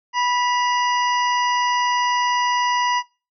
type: harmonic tone with a mistuned harmonic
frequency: 982 Hz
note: B5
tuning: 10 cents flat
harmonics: 1 / 2 / 3 / 5 / 6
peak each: -19 / -25 / -29 / -33 / -35 dBFS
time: 0.13-3.03 s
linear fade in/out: 50 ms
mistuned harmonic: 3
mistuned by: -59 cents
effects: noise-tail reverb RT60 0.3 s tail -19 dB re dry

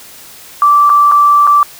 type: tone with dropouts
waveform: sine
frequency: 1166 Hz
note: D6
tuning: 13 cents flat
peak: -4 dBFS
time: 0.62-1.63 s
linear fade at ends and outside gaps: 1 ms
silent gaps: 0.895-0.9 / 1.115-1.12 / 1.469-1.474 s
effects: white hiss -35 dBFS RMS until 1.79 s

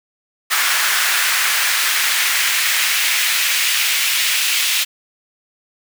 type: noise with high-pass filter sweep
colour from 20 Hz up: pink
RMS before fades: -17 dBFS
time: 0.5-4.85 s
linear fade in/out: 20 ms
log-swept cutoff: 1500 to 2600 Hz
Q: 1.6
effects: none

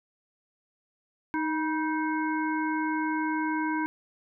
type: harmonic tone with a mistuned harmonic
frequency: 311.1 Hz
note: D#4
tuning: in tune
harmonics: 1 / 3 / 5 / 7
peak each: -28 / -31 / -34 / -40 dBFS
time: 1.34-3.86 s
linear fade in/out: 0 ms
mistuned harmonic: 3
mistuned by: +55 cents
effects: none

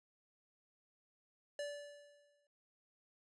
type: tone with exponential decay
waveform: square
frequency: 580 Hz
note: D5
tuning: 22 cents flat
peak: -39 dBFS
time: 1.59-2.47 s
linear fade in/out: 2 ms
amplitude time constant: 190 ms
effects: resampled to 22050 Hz

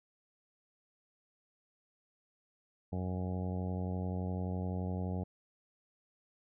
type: harmonic tone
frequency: 91.7 Hz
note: F#2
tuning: 15 cents flat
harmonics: 1 / 2 / 3 / 4 / 5 / 6 / 7 / 8 / 9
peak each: -36 / -38 / -46 / -49 / -47 / -51 / -50 / -51 / -52 dBFS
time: 2.92-5.24 s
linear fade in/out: 10 ms
effects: none

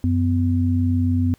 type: tone pair together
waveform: sine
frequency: 93 / 251.2 Hz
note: F#2 / B3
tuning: +9 / +30 cents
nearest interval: octave + perfect fourth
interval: 1721 cents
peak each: -18 / -20 dBFS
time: 0.04-1.34 s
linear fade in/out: 0 ms
effects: pink hiss -58 dBFS RMS until 1.38 s

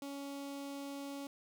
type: tone with notch filter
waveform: sawtooth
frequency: 279.8 Hz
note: C#4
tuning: 16 cents sharp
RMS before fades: -44 dBFS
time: 0.02-1.27 s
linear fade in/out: 2 ms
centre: 1700 Hz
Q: 1.7
effects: none

